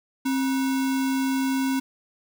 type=tone with sample-and-hold; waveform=sine; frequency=266 Hz; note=C4; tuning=29 cents sharp; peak=-21 dBFS; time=0.25-1.8 s; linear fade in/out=10 ms; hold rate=1225 Hz; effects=none